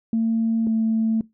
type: tone pair in turn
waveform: sine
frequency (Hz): 226 / 222.8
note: A3 / A3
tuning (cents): +47 / +22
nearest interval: unison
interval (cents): 25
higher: first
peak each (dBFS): -17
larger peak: neither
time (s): 0.13-0.67 / 0.67-1.21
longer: neither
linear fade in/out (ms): 2
effects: noise-tail reverb RT60 0.2 s tail -22 dB re dry + tanh soft clip ceiling -13 dBFS